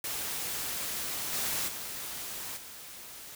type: noise with level steps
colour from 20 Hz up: white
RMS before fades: -35 / -32 / -39 / -46 dBFS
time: 0.04-3.35 s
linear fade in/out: 2 ms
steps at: 1.32 / 1.67 / 2.56 s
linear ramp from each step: 20 ms
effects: none